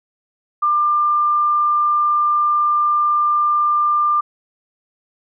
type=tone; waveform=sine; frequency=1194 Hz; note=D6; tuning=28 cents sharp; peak=-13 dBFS; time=0.62-4.21 s; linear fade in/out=10 ms; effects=none